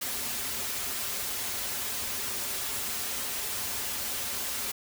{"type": "noise with comb filter", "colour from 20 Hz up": "white", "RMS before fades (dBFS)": -33, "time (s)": [0.01, 4.72], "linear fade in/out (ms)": 10, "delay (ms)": 6.2, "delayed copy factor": -0.7, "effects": []}